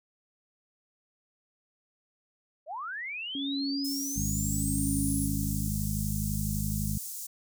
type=linear sweep; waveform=sine; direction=up; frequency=554.4 to 10590 Hz; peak=-34 dBFS; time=2.66-5.29 s; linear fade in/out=50 ms
type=tone with tremolo; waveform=sine; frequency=277.2 Hz; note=C#4; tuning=in tune; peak=-29 dBFS; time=3.35-5.68 s; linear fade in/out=2 ms; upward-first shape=sine; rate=0.76 Hz; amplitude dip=75%
type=high-pass noise; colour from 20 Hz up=pink; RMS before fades=-39 dBFS; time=3.84-7.27 s; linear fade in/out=10 ms; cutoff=6600 Hz; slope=24 dB/octave
type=harmonic tone; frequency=51.91 Hz; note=G#1; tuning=in tune; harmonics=1 / 2 / 3 / 4; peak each=-34 / -34 / -34 / -34 dBFS; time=4.16-6.98 s; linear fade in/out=5 ms
effects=none